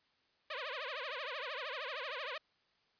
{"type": "tone with vibrato", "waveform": "10% pulse", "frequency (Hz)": 554.4, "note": "C#5", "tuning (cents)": 0, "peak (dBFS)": -31, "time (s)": [0.5, 2.38], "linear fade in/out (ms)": 5, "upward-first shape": "triangle", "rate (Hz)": 13, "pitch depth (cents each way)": 280, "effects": ["white hiss -74 dBFS RMS until 2.99 s", "resampled to 11025 Hz"]}